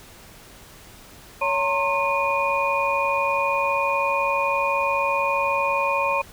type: tone cluster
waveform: sine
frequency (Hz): 559 / 916 / 1068 / 2454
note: C#5 / A#5 / C6 / D#7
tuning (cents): +14 / -31 / +35 / -25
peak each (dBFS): -25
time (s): 1.41-6.22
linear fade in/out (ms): 10
effects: pink hiss -46 dBFS RMS until 6.32 s